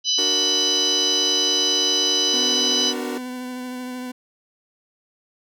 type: harmonic tone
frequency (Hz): 995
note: B5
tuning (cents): +13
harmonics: 3 / 4 / 5 / 6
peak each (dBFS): -22 / -23 / -24 / -25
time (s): 0.04-2.94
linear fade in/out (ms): 50
type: chord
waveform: 40% pulse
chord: D augmented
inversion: none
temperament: equal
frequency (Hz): 293.7 / 370 / 466.2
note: D4 / F#4 / A#4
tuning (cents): 0 / 0 / 0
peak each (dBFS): -31 / -30 / -31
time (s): 0.18-3.18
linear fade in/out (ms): 5
type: tone with vibrato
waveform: 40% pulse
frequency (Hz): 251.4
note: B3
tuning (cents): +31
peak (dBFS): -28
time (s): 2.33-4.12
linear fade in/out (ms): 10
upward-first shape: triangle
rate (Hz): 13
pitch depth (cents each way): 19
effects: none